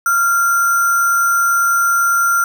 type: tone with sample-and-hold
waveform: sine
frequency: 1386 Hz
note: F6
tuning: 14 cents flat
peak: -11 dBFS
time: 0.06-2.44 s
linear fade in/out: 2 ms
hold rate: 7350 Hz
effects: none